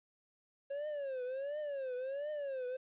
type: tone with vibrato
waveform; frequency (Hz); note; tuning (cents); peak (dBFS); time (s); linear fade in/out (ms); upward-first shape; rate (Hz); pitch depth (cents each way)
triangle; 549; C#5; -17; -35; 0.7-2.77; 10; triangle; 1.4; 190
effects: resampled to 8000 Hz + 12-bit